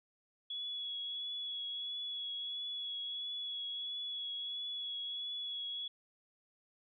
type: tone with vibrato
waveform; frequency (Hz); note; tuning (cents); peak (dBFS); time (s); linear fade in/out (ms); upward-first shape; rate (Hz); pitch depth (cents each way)
sine; 3372; G#7; +26; -38; 0.5-5.88; 5; triangle; 1.5; 23
effects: none